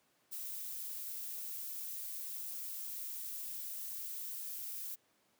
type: noise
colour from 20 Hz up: violet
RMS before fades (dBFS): -43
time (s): 0.31-4.96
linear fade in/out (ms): 20
effects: pink hiss -73 dBFS RMS until 5.39 s + high-pass 200 Hz 12 dB/octave